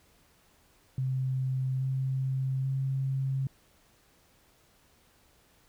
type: tone with pitch steps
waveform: sine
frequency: 130.81 / 132.48 / 134.18 Hz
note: C3 / C3 / C3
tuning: 0 / +22 / +44 cents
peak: -27 dBFS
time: 0.98-3.47 s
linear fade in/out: 2 ms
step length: 830 ms
effects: pink hiss -64 dBFS RMS until 5.68 s